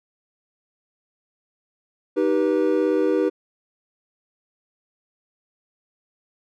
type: chord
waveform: triangle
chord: Eb augmented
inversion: none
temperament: just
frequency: 311.1 / 388.9 / 486.1 Hz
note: Eb4 / G4 / B4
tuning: 0 / -14 / -28 cents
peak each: -20 dBFS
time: 2.16-3.3 s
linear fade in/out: 20 ms
effects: none